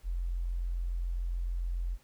sine tone, 43.52 Hz, F1, 5 cents flat, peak -30 dBFS, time 0.03-1.98 s, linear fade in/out 50 ms, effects pink hiss -65 dBFS RMS until 2.03 s

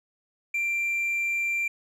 sine tone with hard clipping, 2363 Hz, D7, 10 cents sharp, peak -25 dBFS, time 0.54-1.68 s, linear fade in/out 5 ms, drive 2 dB, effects none

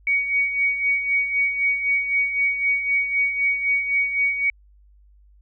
sine tone with tremolo, 2247 Hz, C#7, 23 cents sharp, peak -16 dBFS, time 0.07-4.5 s, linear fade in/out 2 ms, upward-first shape sine, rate 3.9 Hz, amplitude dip 60%, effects added 50 Hz sine -50 dBFS peak until 5.41 s

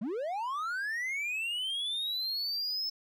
triangle linear sweep, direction up, 185 to 5280 Hz, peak -30 dBFS, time 0.01-2.9 s, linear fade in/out 10 ms, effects none

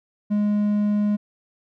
triangle tone, 207.7 Hz, G#3, in tune, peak -16 dBFS, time 0.3-1.17 s, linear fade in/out 20 ms, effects none

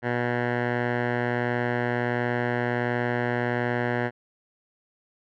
10% pulse tone with low-pass filter, 121.4 Hz, B2, 29 cents flat, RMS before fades -26 dBFS, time 0.02-4.11 s, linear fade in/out 50 ms, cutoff 1700 Hz, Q 2.3, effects none

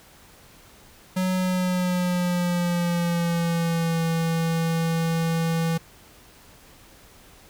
square tone with pitch glide, 185 to 164.82 Hz, F#3 to E3, 0 to 0 cents, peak -22 dBFS, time 1.16-5.78 s, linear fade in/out 10 ms, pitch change -200 cents, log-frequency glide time 1.34-4.02 s, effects pink hiss -51 dBFS RMS until 7.49 s

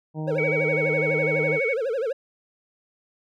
harmonic tone, 155.56 Hz, D#3, in tune, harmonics 1 / 2 / 3 / 4 / 5 / 6, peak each -28 / -34 / -38 / -40 / -42 / -44 dBFS, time 0.14-1.6 s, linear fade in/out 50 ms
triangle tone with vibrato, 493.1 Hz, B4, 3 cents flat, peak -21 dBFS, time 0.27-2.13 s, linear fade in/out 10 ms, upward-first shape sine, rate 12 Hz, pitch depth 220 cents each way
sine tone with pitch glide, 2262 to 2227 Hz, C#7 to C#7, +34 to +7 cents, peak -24 dBFS, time 0.38-1.74 s, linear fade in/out 5 ms, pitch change -27 cents, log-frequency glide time 0.53-0.83 s
effects none

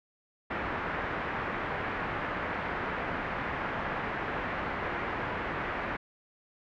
white low-pass noise, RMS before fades -34 dBFS, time 0.5-5.97 s, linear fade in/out 10 ms, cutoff 1900 Hz, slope 24 dB/octave, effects none

